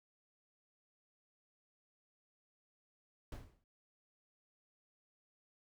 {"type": "noise with exponential decay", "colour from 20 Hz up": "brown", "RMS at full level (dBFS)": -42, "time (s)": [3.32, 3.64], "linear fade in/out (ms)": 2, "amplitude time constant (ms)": 69, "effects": []}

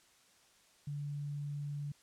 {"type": "tone", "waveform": "sine", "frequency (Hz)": 144.8, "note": "D3", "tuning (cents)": -24, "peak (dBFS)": -37, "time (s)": [0.87, 1.92], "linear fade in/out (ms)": 5, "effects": ["white hiss -66 dBFS RMS until 2.02 s", "low-pass 9000 Hz 12 dB/octave"]}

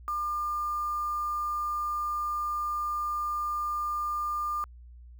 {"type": "tone with quantisation", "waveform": "sine", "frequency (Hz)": 1200, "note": "D6", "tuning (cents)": 37, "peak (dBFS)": -28, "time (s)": [0.08, 4.64], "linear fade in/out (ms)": 0, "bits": 8, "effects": ["added 60 Hz sine -46 dBFS peak until 5.19 s"]}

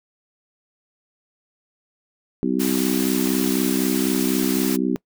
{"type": "harmonic tone", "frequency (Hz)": 64, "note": "C2", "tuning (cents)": -38, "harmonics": [3, 4, 5, 6], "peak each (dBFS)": [-25, -22, -24, -27], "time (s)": [2.43, 4.96], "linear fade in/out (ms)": 0}
{"type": "noise", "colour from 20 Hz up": "white", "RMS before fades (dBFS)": -28, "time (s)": [2.59, 4.77], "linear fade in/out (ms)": 20}
{"effects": ["noise-tail reverb RT60 0.1 s tail -23 dB re dry"]}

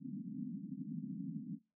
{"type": "band-pass noise", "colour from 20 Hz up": "white", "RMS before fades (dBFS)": -44, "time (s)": [0, 1.59], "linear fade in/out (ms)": 50, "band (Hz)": [150, 280], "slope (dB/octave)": 96, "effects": ["noise-tail reverb RT60 0.3 s tail -23 dB re dry"]}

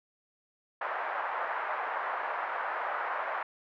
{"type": "band-pass noise", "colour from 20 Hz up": "pink", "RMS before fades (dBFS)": -34, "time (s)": [0.81, 3.43], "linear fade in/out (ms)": 5, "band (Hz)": [680, 1700], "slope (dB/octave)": 24, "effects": []}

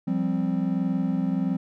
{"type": "chord", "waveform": "triangle", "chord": "F suspended second", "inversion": "none", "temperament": "equal", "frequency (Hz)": [174.61, 196, 261.6], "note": ["F3", "G3", "C4"], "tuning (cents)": [0, 0, 0], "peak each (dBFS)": -25, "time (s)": [0.07, 1.57], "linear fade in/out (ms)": 10, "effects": []}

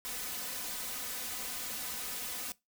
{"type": "noise with comb filter", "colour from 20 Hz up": "white", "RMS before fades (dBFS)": -39, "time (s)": [0.05, 2.52], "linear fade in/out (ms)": 0, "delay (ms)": 4, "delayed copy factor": 0.8, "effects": ["noise-tail reverb RT60 0.2 s tail -21 dB re dry"]}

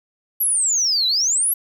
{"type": "exponential two-way sweep", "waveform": "sine", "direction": "down then up", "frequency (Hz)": [11910, 3887, 11910], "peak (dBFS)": -15, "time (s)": [0.4, 1.54], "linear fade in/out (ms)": 10, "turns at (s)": 1.07, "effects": ["tanh soft clip ceiling -11 dBFS", "9-bit"]}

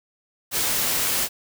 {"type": "noise", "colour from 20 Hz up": "white", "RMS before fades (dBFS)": -23, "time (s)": [0.51, 1.29], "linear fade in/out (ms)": 50, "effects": []}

